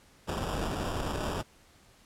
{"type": "noise with sample-and-hold", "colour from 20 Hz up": "pink", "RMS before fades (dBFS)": -33, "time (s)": [0.27, 1.43], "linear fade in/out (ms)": 20, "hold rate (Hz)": 2100, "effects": ["pink hiss -60 dBFS RMS until 2.05 s", "low-pass 11000 Hz 12 dB/octave"]}